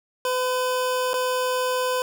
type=tone with dropouts; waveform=25% pulse; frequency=506 Hz; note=B4; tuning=42 cents sharp; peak=-18 dBFS; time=0.25-2.02 s; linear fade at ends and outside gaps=1 ms; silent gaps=1.133-1.14 s; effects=none

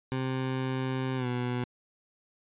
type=tone with pitch glide; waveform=20% pulse; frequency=130.81 to 123.47 Hz; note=C3 to B2; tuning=0 to 0 cents; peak=-24 dBFS; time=0.12-1.64 s; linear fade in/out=0 ms; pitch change=-100 cents; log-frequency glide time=1.16-1.27 s; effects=resampled to 8000 Hz

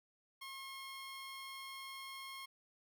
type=tone; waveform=15% pulse; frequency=1077 Hz; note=C6; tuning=50 cents sharp; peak=-40 dBFS; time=0.41-2.46 s; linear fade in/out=10 ms; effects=none

